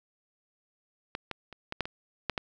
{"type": "clicks", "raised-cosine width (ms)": 0.3, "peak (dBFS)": [-17, -18, -28, -18, -12, -21, -12, -14], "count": 8, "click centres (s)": [1.151, 1.313, 1.527, 1.724, 1.807, 1.855, 2.297, 2.378], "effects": []}